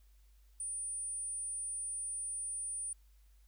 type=tone; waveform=sine; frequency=9300 Hz; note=D9; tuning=18 cents flat; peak=-37 dBFS; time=0.6-2.93 s; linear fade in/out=2 ms; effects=added 50 Hz sine -60 dBFS peak until 3.47 s + white hiss -75 dBFS RMS until 3.47 s